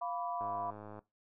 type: chord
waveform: sine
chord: B diminished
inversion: second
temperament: equal with one note detuned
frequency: 698.5 / 987.8 / 1157.8 Hz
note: F5 / B5 / D6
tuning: 0 / 0 / -25 cents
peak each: -38 / -39 / -43 dBFS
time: 0.01-0.71 s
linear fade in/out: 10 ms
type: click train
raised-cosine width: 1 ms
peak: -34 dBFS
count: 62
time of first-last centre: 0.41-0.991 s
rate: 105 Hz
effects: noise-tail reverb RT60 0.2 s tail -19 dB re dry